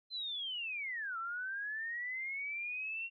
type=linear two-way sweep; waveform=sine; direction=down then up; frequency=4115 to 1318.5 to 2752 Hz; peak=-37 dBFS; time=0.1-3.1 s; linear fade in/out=50 ms; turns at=1.18 s; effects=none